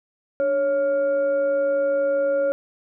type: tone with frequency modulation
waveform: sine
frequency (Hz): 554.4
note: C#5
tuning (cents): 0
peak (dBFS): -18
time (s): 0.4-2.52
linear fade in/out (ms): 0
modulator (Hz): 848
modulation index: 0.34
effects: none